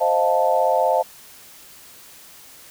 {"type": "chord", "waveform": "sine", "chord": "F dominant seventh", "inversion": "second", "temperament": "equal", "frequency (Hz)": [523.3, 622.3, 698.5, 880], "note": ["C5", "Eb5", "F5", "A5"], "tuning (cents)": [0, 0, 0, 0], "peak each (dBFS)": -21, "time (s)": [0, 1.03], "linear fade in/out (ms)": 20, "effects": ["white hiss -45 dBFS RMS until 2.7 s"]}